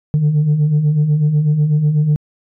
sine beating tone pair, 143.9 / 152 Hz, D3 / D#3, -35 / -40 cents, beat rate 8.1 Hz, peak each -18 / -10 dBFS, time 0.14-2.16 s, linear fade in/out 0 ms, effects tanh soft clip ceiling -8 dBFS

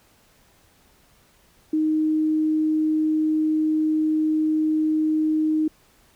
sine tone, 311.1 Hz, D#4, in tune, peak -18 dBFS, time 1.73-5.68 s, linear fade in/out 5 ms, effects pink hiss -58 dBFS RMS until 6.15 s

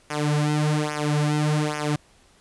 sawtooth tone with flanger, 150 Hz, D3, 37 cents sharp, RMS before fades -23 dBFS, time 0.1-1.96 s, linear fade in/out 5 ms, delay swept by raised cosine 0.24 to 4.94 ms, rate 1.2 Hz, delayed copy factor -0.95, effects pink hiss -57 dBFS RMS until 2.4 s + resampled to 24000 Hz

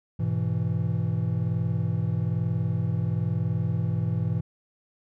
triangle chord, E major, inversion first, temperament equal with one note detuned, 102.4 / 123.47 / 164.81 Hz, G#2 / B2 / E3, -24 / 0 / 0 cents, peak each -26 dBFS, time 0.19-4.41 s, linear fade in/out 10 ms, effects none

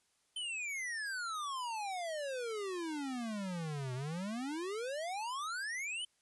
square exponential two-way sweep, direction down then up, 3099 to 123.47 to 3099 Hz, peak -38 dBFS, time 0.36-6.05 s, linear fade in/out 5 ms, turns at 3.94 s, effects white hiss -75 dBFS RMS until 6.21 s + resampled to 24000 Hz

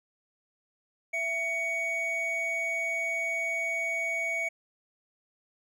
triangle tone pair together, 665.4 / 2240 Hz, E5 / C#7, +16 / +18 cents, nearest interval octave + major sixth, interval 2102 cents, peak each -34 / -27 dBFS, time 1.13-4.49 s, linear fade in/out 10 ms, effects none

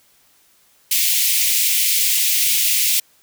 white high-pass noise, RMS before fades -17 dBFS, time 0.91-3 s, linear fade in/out 5 ms, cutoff 2100 Hz, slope 48 dB/octave, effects white hiss -56 dBFS RMS until 3.22 s

